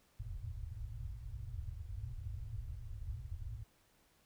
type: low-pass noise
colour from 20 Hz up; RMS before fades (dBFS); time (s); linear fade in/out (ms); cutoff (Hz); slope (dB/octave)
white; -44; 0.19-3.64; 10; 120; 96
effects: pink hiss -71 dBFS RMS until 4.25 s